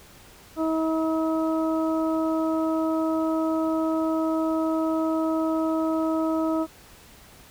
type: harmonic tone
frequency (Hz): 320.2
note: D#4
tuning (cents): +50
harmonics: 1 / 2 / 3 / 4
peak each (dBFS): -23 / -28 / -35 / -33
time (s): 0.56-6.67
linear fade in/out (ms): 50
effects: pink hiss -50 dBFS RMS until 7.5 s